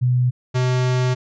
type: tone pair in turn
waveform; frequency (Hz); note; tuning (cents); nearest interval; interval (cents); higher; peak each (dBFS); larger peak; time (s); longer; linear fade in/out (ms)
sine / square; 124.8 / 126.69; B2 / B2; +19 / +45; unison; 26; second; -14 / -17; first; 0.01-0.31 / 0.54-1.15; second; 20
effects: resampled to 16000 Hz